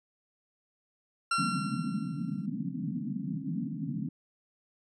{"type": "tone with exponential decay", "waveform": "40% pulse", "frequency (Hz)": 1366, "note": "F6", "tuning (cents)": -39, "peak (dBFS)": -24, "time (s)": [1.31, 2.46], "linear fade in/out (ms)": 5, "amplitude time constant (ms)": 250}
{"type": "band-pass noise", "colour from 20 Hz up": "pink", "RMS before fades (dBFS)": -34, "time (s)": [1.38, 4.09], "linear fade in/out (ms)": 5, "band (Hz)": [140, 280], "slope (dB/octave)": 96}
{"effects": ["resampled to 22050 Hz"]}